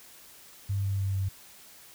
sine tone with pitch steps, 99.2 / 98.23 / 97.27 / 96.32 Hz, G2 / G2 / G2 / G2, +21 / +4 / -13 / -30 cents, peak -26 dBFS, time 0.69-1.29 s, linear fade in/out 10 ms, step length 150 ms, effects white hiss -52 dBFS RMS until 1.94 s

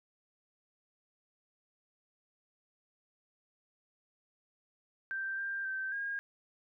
sine tone with pitch steps, 1568 / 1588 / 1553 / 1625 Hz, G6 / G6 / G6 / G#6, 0 / +22 / -17 / -38 cents, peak -34 dBFS, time 5.11-6.19 s, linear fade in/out 0 ms, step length 270 ms, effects none

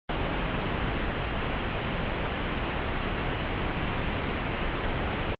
pink low-pass noise, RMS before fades -29 dBFS, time 0.09-5.35 s, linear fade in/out 5 ms, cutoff 3200 Hz, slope 48 dB/octave, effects Opus 32 kbps

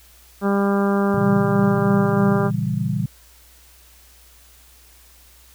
harmonic tone, 199.2 Hz, G3, 28 cents sharp, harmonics 1 / 2 / 3 / 4 / 5 / 6 / 7 / 8, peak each -18 / -22 / -27 / -29 / -31 / -29 / -32 / -36 dBFS, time 0.41-2.51 s, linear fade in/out 50 ms
sine chord, A# diminished seventh, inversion none, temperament equal, 116.54 / 138.59 / 164.81 / 196 Hz, A#2 / C#3 / E3 / G3, 0 / 0 / 0 / 0 cents, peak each -25 dBFS, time 1.14-3.06 s, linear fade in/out 5 ms
effects added 60 Hz sine -51 dBFS peak until 5.54 s + white hiss -51 dBFS RMS until 5.54 s

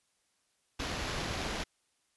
pink noise with sample-and-hold, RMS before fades -36 dBFS, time 0.79-1.64 s, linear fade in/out 10 ms, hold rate 8820 Hz, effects white hiss -75 dBFS RMS until 2.16 s + resampled to 24000 Hz

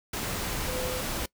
sine tone in noise, 508 Hz, B4, 49 cents sharp, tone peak -33 dBFS, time 0.68-1.01 s, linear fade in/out 5 ms, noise pink, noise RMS -32 dBFS, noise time 0.13-1.26 s, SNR -4 dB, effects noise-tail reverb RT60 0.1 s tail -22 dB re dry

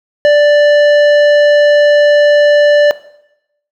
sine tone with tanh clipping, 587.3 Hz, D5, in tune, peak -6 dBFS, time 0.25-2.91 s, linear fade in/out 0 ms, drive 12 dB, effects noise-tail reverb RT60 0.8 s tail -17 dB re dry

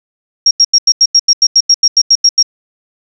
sine tone bursts, 5588 Hz, F8, in tune, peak -3 dBFS, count 15, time 0.46-2.428 s, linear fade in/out 5 ms, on 50 ms, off 87 ms, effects none

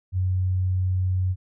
sine tone, 92.5 Hz, F#2, in tune, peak -20 dBFS, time 0.12-1.36 s, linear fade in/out 50 ms, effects none

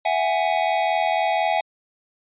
square tone cluster, 663 / 745 / 829 Hz, E5 / F#5 / G#5, +10 / +12 / -3 cents, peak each -24 dBFS, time 0.05-1.61 s, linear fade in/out 5 ms, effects resampled to 8000 Hz

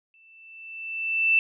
sine tone with exponential growth, 2660 Hz, E7, 15 cents sharp, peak -15 dBFS, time 0.14-1.39 s, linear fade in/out 1 ms, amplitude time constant 270 ms, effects none

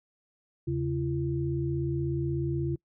sine tone cluster, 80 / 136.5 / 339.8 Hz, D#2 / C#3 / F4, +49 / -26 / -47 cents, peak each -36 / -29 / -31 dBFS, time 0.67-2.76 s, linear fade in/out 10 ms, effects noise-tail reverb RT60 0.1 s tail -24 dB re dry

